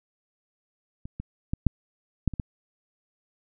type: clicks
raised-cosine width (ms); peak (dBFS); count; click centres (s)
5; -25 / -21 / -14 / -6 / -9 / -22 / -16; 7; 1.055 / 1.2 / 1.535 / 1.667 / 2.277 / 2.337 / 2.398
effects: none